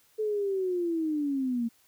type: linear sweep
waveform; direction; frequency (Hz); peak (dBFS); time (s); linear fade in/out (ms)
sine; down; 436.9 to 227.2; -26; 0.18-1.69; 20
effects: white hiss -64 dBFS RMS until 1.87 s